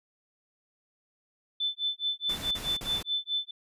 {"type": "tone with tremolo", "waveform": "sine", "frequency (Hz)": 3520, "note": "A7", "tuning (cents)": 0, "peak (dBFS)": -25, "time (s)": [1.6, 3.51], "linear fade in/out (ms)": 5, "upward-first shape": "sine", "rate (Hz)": 4.7, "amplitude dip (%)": 100}
{"type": "noise bursts", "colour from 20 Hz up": "pink", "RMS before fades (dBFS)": -39, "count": 3, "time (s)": [2.29, 3.028], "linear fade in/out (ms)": 5, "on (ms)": 220, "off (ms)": 39}
{"effects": ["resampled to 32000 Hz"]}